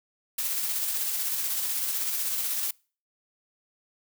blue noise with tremolo, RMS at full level -28 dBFS, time 0.38-2.71 s, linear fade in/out 5 ms, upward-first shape square, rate 16 Hz, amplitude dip 25%, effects noise-tail reverb RT60 0.4 s tail -26 dB re dry

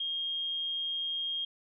sine tone, 3234 Hz, G#7, 47 cents flat, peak -31 dBFS, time 0-1.45 s, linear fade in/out 5 ms, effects none

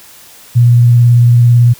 sine tone with vibrato, 120 Hz, B2, 49 cents flat, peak -3 dBFS, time 0.55-1.74 s, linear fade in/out 20 ms, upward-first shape sine, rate 18 Hz, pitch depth 20 cents each way, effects white hiss -38 dBFS RMS until 1.79 s

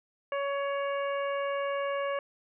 harmonic tone, 560 Hz, C#5, 18 cents sharp, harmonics 1 / 2 / 3 / 4 / 5, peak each -30 / -35 / -40 / -43 / -45 dBFS, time 0.32-2.19 s, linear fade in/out 2 ms, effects none

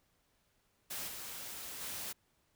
white noise with level steps, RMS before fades -41 / -45 / -42 dBFS, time 0.9-2.13 s, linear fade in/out 10 ms, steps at 1.07 / 1.8 s, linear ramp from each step 20 ms, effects pink hiss -75 dBFS RMS until 2.55 s

